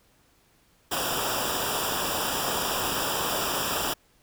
pink noise with comb filter, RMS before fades -28 dBFS, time 0.91-3.94 s, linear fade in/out 10 ms, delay 0.47 ms, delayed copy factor -0.85, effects pink hiss -63 dBFS RMS until 4.22 s

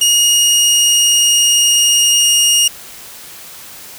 20% pulse tone with pitch glide, 2867 to 2850 Hz, F7 to F7, +45 to +34 cents, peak -3 dBFS, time 0.01-2.68 s, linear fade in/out 5 ms, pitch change -11 cents, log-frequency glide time 0.18-2.28 s, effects white hiss -34 dBFS RMS until 3.98 s

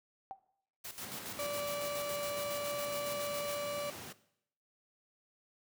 sine tone with exponential decay, 774 Hz, G5, 22 cents flat, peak -36 dBFS, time 0.31-0.39 s, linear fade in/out 0 ms, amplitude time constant 17 ms
white noise with tremolo, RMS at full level -44 dBFS, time 0.84-3.59 s, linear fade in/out 10 ms, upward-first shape square, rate 7.2 Hz, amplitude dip 70%
pink high-pass noise, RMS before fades -47 dBFS, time 1.01-4.13 s, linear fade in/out 10 ms, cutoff 110 Hz, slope 24 dB/octave
35% pulse tone, 580 Hz, D5, 22 cents flat, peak -34 dBFS, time 1.39-3.9 s, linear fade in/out 0 ms
effects noise-tail reverb RT60 0.7 s tail -17 dB re dry

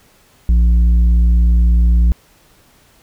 triangle tone with tanh clipping, 58.27 Hz, A#1, in tune, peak -9 dBFS, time 0.49-2.12 s, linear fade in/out 0 ms, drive 10 dB, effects pink hiss -51 dBFS RMS until 3.02 s

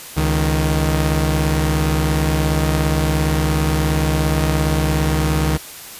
sawtooth tone pair together, 69.3 / 155.78 Hz, C#2 / D#3, 0 / +2 cents, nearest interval octave + major second, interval 1402 cents, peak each -14 dBFS, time 0.16-5.58 s, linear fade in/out 20 ms, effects white hiss -35 dBFS RMS until 5.99 s + resampled to 32000 Hz

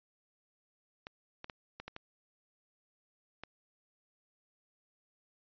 clicks, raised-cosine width 0.3 ms, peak -27 dBFS, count 7, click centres 1.069 / 1.444 / 1.498 / 1.8 / 1.88 / 1.964 / 3.436 s, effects resampled to 11025 Hz

